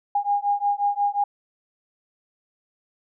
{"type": "beating tone pair", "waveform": "sine", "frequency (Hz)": [811, 816.6], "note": ["G#5", "G#5"], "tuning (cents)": [-41, -29], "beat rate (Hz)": 5.6, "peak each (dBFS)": -23, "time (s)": [0.15, 1.24], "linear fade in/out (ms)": 5, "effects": []}